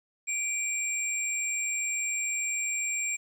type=tone pair together; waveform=sine; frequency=2349 / 7458 Hz; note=D7 / A#8; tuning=0 / 0 cents; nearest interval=octave + minor sixth; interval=2000 cents; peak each=-30 / -29 dBFS; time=0.27-3.17 s; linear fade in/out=20 ms; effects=tanh soft clip ceiling -23 dBFS + 10-bit